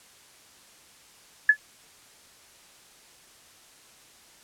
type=tone with exponential decay; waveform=sine; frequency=1713 Hz; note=A6; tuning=47 cents flat; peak=-9 dBFS; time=1.49-1.57 s; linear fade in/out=5 ms; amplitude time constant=16 ms; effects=white hiss -54 dBFS RMS until 4.43 s + low-pass 10000 Hz 12 dB/octave